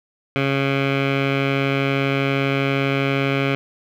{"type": "tone with low-pass filter", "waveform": "15% pulse", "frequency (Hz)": 137.5, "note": "C#3", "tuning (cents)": -14, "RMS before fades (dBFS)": -20, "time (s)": [0.36, 3.55], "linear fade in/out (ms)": 0, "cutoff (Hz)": 2600, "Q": 3.2, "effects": ["8-bit"]}